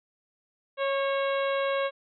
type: harmonic tone with a mistuned harmonic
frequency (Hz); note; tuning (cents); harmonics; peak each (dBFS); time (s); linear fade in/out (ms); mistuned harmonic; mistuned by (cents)
550; C#5; -14; 1 / 2 / 3 / 4 / 5 / 6 / 7; -26 / -32 / -36 / -38 / -40 / -42 / -43; 0.77-1.91; 50; 3; -28
effects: none